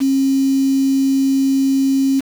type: tone with quantisation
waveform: sine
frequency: 270 Hz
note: C#4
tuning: 45 cents flat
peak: -12 dBFS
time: 0-2.21 s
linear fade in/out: 20 ms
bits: 5
effects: none